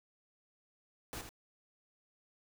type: noise with echo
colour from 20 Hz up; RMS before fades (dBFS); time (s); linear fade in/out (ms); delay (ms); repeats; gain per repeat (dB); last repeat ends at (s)
pink; -43; 1.13-1.21; 0; 81; 1; -7; 1.291
effects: none